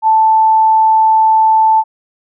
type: tone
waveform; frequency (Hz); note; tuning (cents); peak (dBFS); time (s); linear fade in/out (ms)
sine; 880; A5; 0; -6; 0.02-1.84; 50
effects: none